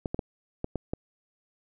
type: clicks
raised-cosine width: 2 ms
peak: -16 dBFS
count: 6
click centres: 0.058 / 0.145 / 0.192 / 0.644 / 0.757 / 0.935 s
effects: none